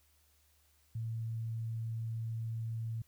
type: tone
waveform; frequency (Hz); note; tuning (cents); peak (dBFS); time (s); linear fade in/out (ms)
sine; 113.4; A#2; -47; -35; 0.95-3.02; 5
effects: added 74 Hz sine -70 dBFS peak until 3.07 s + white hiss -71 dBFS RMS until 3.07 s